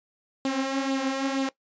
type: tone with flanger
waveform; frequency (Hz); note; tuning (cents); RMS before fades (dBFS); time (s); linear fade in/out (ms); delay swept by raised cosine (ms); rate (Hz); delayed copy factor
sawtooth; 269.3; C#4; -50; -27; 0.45-1.49; 2; 0.24 to 5.44; 2.1; +0.55
effects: noise-tail reverb RT60 0.1 s tail -19 dB re dry + resampled to 16000 Hz